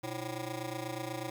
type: ring-modulated tone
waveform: 15% pulse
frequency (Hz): 220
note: A3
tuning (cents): 0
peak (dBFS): -27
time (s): 0.03-1.3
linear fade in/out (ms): 5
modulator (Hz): 95.9
effects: 10-bit